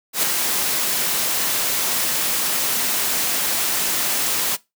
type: noise with ADSR envelope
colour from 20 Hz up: white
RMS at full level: -17 dBFS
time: 0.13-4.57 s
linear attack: 99 ms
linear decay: 6 ms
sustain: -4 dB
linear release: 24 ms
effects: noise-tail reverb RT60 0.2 s tail -20 dB re dry + high-pass 150 Hz 12 dB/octave